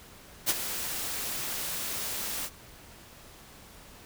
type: noise with ADSR envelope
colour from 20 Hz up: white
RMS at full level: -23 dBFS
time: 0.46-2.5 s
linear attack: 35 ms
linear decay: 34 ms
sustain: -11 dB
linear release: 56 ms
effects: pink hiss -51 dBFS RMS until 4.05 s